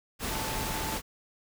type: tone in noise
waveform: sine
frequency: 880 Hz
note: A5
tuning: in tune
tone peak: -38 dBFS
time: 0.28-1 s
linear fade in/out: 50 ms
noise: pink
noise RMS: -33 dBFS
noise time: 0.19-1.02 s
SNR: -8 dB
effects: none